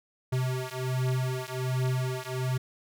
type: beating tone pair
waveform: square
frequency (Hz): 127.8 / 129.1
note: C3 / C3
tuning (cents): -40 / -23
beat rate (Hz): 1.3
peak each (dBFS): -31 / -31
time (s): 0.32-2.58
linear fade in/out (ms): 10
effects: none